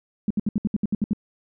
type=tone bursts; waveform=sine; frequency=208.2 Hz; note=G#3; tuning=5 cents sharp; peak=-18 dBFS; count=10; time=0.28-1.133 s; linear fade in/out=2 ms; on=25 ms; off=67 ms; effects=none